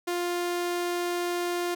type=tone; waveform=sawtooth; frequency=350.8 Hz; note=F4; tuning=8 cents sharp; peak=-23 dBFS; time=0.07-1.75 s; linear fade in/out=10 ms; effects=none